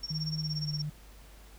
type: tone with tremolo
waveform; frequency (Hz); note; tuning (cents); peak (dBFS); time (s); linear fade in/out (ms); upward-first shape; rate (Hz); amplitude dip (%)
sine; 5500; F8; -27; -32; 0.03-0.82; 5; sine; 17; 95
type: tone with pitch glide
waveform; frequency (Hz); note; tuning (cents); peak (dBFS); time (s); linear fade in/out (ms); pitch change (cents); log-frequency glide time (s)
sine; 155.9 to 150.07; D#3 to D3; +4 to +38; -32; 0.1-0.9; 10; -66; 0.39-0.69
effects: added 50 Hz sine -51 dBFS peak until 1.58 s + pink hiss -57 dBFS RMS until 1.58 s